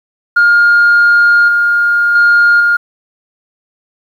sine tone with level steps, 1415 Hz, F6, 22 cents sharp, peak -3 / -7 / -3 / -6 dBFS, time 0.36-2.77 s, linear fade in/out 10 ms, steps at 1.48 / 2.15 / 2.6 s, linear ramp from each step 5 ms, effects tanh soft clip ceiling -2 dBFS + 7-bit

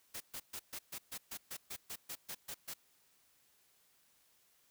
white noise bursts, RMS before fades -44 dBFS, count 14, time 0.14-2.74 s, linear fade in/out 10 ms, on 65 ms, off 130 ms, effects white hiss -71 dBFS RMS until 4.7 s

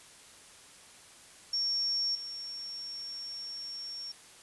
sine tone with level steps, 5500 Hz, F8, 27 cents flat, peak -28 / -38 dBFS, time 1.53-4.12 s, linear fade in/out 5 ms, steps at 2.15 s, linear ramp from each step 2 ms, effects white hiss -54 dBFS RMS until 4.42 s + resampled to 24000 Hz

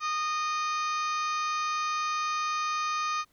harmonic tone, 616 Hz, D#5, 17 cents flat, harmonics 2 / 3 / 4 / 5 / 6 / 7 / 8 / 9 / 10, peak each -28 / -42 / -37 / -48 / -44 / -45 / -45 / -53 / -42 dBFS, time 0-3.25 s, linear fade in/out 50 ms, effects pink hiss -68 dBFS RMS until 3.32 s

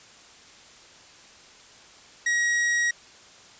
45% pulse tone, 1901 Hz, A#6, 33 cents sharp, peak -21 dBFS, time 2.26-2.91 s, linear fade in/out 5 ms, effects white hiss -50 dBFS RMS until 3.59 s + resampled to 16000 Hz

